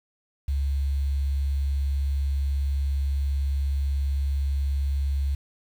sine tone with quantisation, 69.3 Hz, C#2, in tune, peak -22 dBFS, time 0.48-5.35 s, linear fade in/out 5 ms, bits 8, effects none

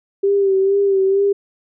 sine tone with vibrato, 392 Hz, G4, in tune, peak -12 dBFS, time 0.23-1.33 s, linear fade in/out 10 ms, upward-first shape sine, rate 2.2 Hz, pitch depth 41 cents each way, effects none

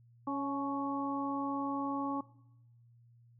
harmonic tone with a mistuned harmonic, 277.2 Hz, C#4, in tune, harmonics 1 / 2 / 3 / 4, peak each -35 / -44 / -40 / -38 dBFS, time 0.27-2.21 s, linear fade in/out 5 ms, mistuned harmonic 3, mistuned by +33 cents, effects noise-tail reverb RT60 0.8 s tail -19 dB re dry + added 118 Hz sine -59 dBFS peak until 3.39 s

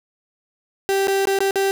35% pulse tone with dropouts, 390.7 Hz, G4, 6 cents flat, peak -15 dBFS, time 0.89-1.71 s, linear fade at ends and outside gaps 0 ms, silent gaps 1.072-1.081 / 1.254-1.272 / 1.388-1.405 / 1.509-1.557 s, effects none

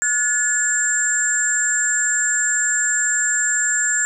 sine tone cluster, 1454 / 1722 / 7180 / 7560 Hz, F#6 / A6 / A8 / A#8, -31 / -38 / +34 / +23 cents, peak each -25 / -21 / -24 / -20 dBFS, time 0.02-4.05 s, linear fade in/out 0 ms, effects none

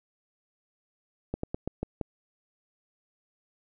slowing click train, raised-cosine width 2 ms, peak -17 dBFS, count 6, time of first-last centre 1.34-2.012 s, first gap 94 ms, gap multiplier 1.18, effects none

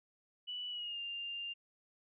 sine tone with pitch glide, 2960 to 2797 Hz, F#7 to F7, 0 to +2 cents, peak -39 dBFS, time 0.47-1.54 s, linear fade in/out 20 ms, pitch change -98 cents, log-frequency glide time 0.69-1 s, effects none

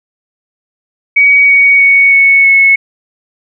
sine tone with pitch steps, 2258 / 2242 / 2227 / 2212 / 2196 Hz, C#7 / C#7 / C#7 / C#7 / C#7, +31 / +19 / +7 / -4 / -17 cents, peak -3 dBFS, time 1.16-2.76 s, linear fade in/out 10 ms, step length 320 ms, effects none

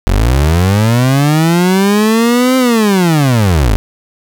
30% pulse linear two-way sweep, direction up then down, 42.24 to 261.5 to 43.69 Hz, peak -5 dBFS, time 0.07-3.76 s, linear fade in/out 0 ms, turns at 2.57 s, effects none

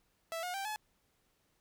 sawtooth tone with pitch steps, 659.3 / 719 / 784 / 855 Hz, E5 / F#5 / G5 / A5, 0 / -50 / 0 / -50 cents, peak -33 dBFS, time 0.32-0.76 s, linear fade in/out 0 ms, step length 110 ms, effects pink hiss -75 dBFS RMS until 1.6 s

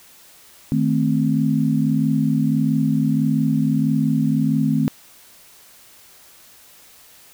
sine chord, A diminished, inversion second, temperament equal, 155.56 / 220 / 261.6 Hz, Eb3 / A3 / C4, 0 / 0 / 0 cents, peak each -20 dBFS, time 0.72-4.88 s, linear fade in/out 0 ms, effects white hiss -48 dBFS RMS until 7.33 s

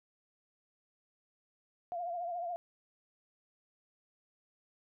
sine tone with vibrato, 696 Hz, F5, 6 cents flat, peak -35 dBFS, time 1.92-2.56 s, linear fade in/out 0 ms, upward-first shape triangle, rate 14 Hz, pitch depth 74 cents each way, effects none

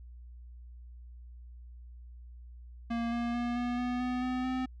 square tone with pitch steps, 233.1 / 236.4 / 239.7 / 243 / 246.4 / 249.8 / 253.3 / 256.9 Hz, A#3 / A#3 / A#3 / B3 / B3 / B3 / B3 / C4, 0 / +24 / +48 / -28 / -4 / +20 / +44 / -32 cents, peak -31 dBFS, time 2.9-4.66 s, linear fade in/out 10 ms, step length 220 ms, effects added 60 Hz sine -46 dBFS peak until 4.8 s + low-pass 3000 Hz 12 dB/octave

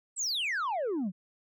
sine exponential sweep, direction down, 8300 to 169.2 Hz, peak -26 dBFS, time 0.16-1.12 s, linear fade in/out 50 ms, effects tanh soft clip ceiling -28 dBFS

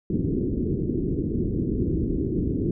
white low-pass noise, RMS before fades -25 dBFS, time 0.1-2.71 s, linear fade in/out 2 ms, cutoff 380 Hz, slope 48 dB/octave, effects none

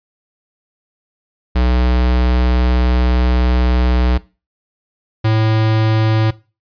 square tone pair in turn, 61.74 / 110.01 Hz, B1 / A2, 0 / 0 cents, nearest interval minor seventh, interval 1000 cents, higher second, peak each -12 dBFS, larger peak neither, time 1.55-4.18 / 5.24-6.31 s, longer first, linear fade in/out 10 ms, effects noise-tail reverb RT60 0.3 s tail -19 dB re dry + resampled to 11025 Hz

